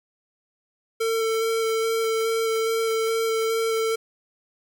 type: tone with vibrato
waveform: square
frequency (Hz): 449.5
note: A4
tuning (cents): +37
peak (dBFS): -22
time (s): 1-3.96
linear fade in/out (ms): 10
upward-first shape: square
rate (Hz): 2.4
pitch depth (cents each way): 10
effects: 9-bit